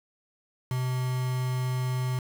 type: tone with quantisation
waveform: triangle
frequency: 127.4 Hz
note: C3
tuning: 46 cents flat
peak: -24 dBFS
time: 0.71-2.19 s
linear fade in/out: 2 ms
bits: 6
effects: none